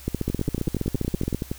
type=two click trains; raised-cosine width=3 ms; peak=-13 / -11 dBFS; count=14 / 20; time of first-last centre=0.3-1.515 / 0.08-1.347 s; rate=10.7 / 15 Hz; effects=added 65 Hz sine -44 dBFS peak until 1.58 s + white hiss -46 dBFS RMS until 1.58 s